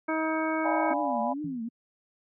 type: harmonic tone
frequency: 317.2 Hz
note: D#4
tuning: 33 cents sharp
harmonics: 1 / 2 / 3 / 4 / 5 / 7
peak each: -29 / -32 / -34 / -35 / -36 / -37 dBFS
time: 0.08-0.94 s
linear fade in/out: 10 ms
type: chord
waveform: sine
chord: D diminished seventh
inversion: none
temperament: equal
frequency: 587.3 / 698.5 / 830.6 / 987.8 Hz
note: D5 / F5 / Ab5 / Cb6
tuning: 0 / 0 / 0 / 0 cents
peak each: -32 / -32 / -31 / -33 dBFS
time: 0.64-1.34 s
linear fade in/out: 20 ms
type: tone with vibrato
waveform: sine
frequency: 261 Hz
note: C4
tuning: 4 cents flat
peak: -31 dBFS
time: 0.9-1.69 s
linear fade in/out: 10 ms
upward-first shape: triangle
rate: 2.4 Hz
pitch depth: 290 cents each way
type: tone with exponential decay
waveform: sine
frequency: 164.81 Hz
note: E3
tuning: in tune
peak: -33 dBFS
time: 1.44-1.7 s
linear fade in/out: 5 ms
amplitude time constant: 56 ms
effects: none